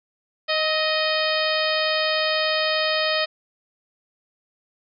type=harmonic tone with a mistuned harmonic; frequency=622.3 Hz; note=D#5; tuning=in tune; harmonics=1 / 2 / 3 / 4 / 5 / 6 / 7 / 8; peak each=-24 / -29 / -27 / -29 / -29 / -30 / -29 / -31 dBFS; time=0.48-3.26 s; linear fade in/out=20 ms; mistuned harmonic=2; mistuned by=+31 cents; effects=none